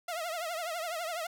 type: tone with vibrato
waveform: sawtooth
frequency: 669 Hz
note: E5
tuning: 25 cents sharp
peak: -30 dBFS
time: 0.08-1.27 s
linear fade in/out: 5 ms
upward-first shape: triangle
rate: 12 Hz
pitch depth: 140 cents each way
effects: none